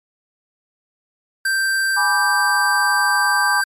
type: tone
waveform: square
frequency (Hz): 1568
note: G6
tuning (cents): 0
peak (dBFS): -17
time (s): 1.45-3.64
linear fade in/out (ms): 5
type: chord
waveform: sine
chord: G# diminished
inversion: none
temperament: equal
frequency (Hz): 830.6 / 987.8 / 1174.7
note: G#5 / B5 / D6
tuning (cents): 0 / 0 / 0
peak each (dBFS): -22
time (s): 1.96-3.62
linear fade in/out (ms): 20
effects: MP3 64 kbps